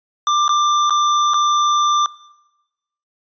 square tone with dropouts, 1186 Hz, D6, 17 cents sharp, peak -14 dBFS, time 0.27-2.06 s, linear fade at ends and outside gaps 1 ms, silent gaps 0.48-0.492 / 0.897-0.906 / 1.336-1.342 s, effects noise-tail reverb RT60 1.0 s tail -20 dB re dry + resampled to 16000 Hz

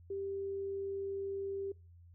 sine tone, 393 Hz, G4, 4 cents sharp, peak -36 dBFS, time 0.1-1.72 s, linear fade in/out 5 ms, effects noise-tail reverb RT60 0.3 s tail -24 dB re dry + added 86 Hz sine -55 dBFS peak until 2.14 s

